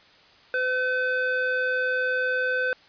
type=tone with band-pass filter; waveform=square; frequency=508 Hz; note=B4; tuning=49 cents sharp; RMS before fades=-25 dBFS; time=0.54-2.73 s; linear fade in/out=0 ms; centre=1300 Hz; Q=2.6; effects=white hiss -54 dBFS RMS until 2.88 s + resampled to 11025 Hz